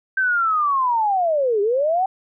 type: linear two-way sweep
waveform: sine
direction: down then up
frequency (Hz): 1568 to 392.9 to 778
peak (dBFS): -16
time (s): 0.17-2.06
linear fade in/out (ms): 5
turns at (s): 1.61
effects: none